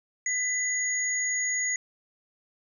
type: tone pair together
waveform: sine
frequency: 2000 / 6722 Hz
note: B6 / G#8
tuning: +21 / +20 cents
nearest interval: octave + major sixth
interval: 2099 cents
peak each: -28 dBFS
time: 0.26-1.76 s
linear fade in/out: 2 ms
effects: none